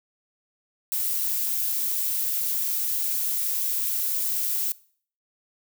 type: noise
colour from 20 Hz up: violet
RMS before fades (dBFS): -26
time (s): 0.92-4.72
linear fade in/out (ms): 0
effects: noise-tail reverb RT60 0.5 s tail -21 dB re dry